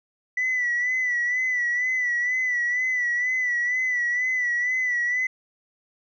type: tone with vibrato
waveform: sine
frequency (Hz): 1975.5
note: B6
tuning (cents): 0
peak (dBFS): -20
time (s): 0.37-5.27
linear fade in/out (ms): 5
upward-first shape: sine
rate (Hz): 2.1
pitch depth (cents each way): 52
effects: tanh soft clip ceiling -18 dBFS